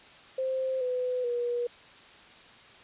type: tone with pitch steps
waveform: sine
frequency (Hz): 523.3 / 502 / 481.5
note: C5 / B4 / B4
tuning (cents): 0 / +28 / -44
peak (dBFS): -27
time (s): 0.38-1.67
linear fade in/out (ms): 5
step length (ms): 430
effects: white hiss -52 dBFS RMS until 2.83 s + resampled to 8000 Hz